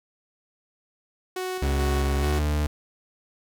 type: tone with tremolo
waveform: sawtooth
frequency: 370 Hz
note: F#4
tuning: in tune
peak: -24 dBFS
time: 1.36-2.39 s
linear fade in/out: 5 ms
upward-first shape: square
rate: 2.3 Hz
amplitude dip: 35%
type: tone with pitch glide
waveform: 40% pulse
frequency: 69.3 to 74.7 Hz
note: C#2 to D2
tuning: 0 to +30 cents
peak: -21 dBFS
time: 1.62-2.67 s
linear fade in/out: 5 ms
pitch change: +130 cents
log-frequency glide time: 2.19-2.29 s
effects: none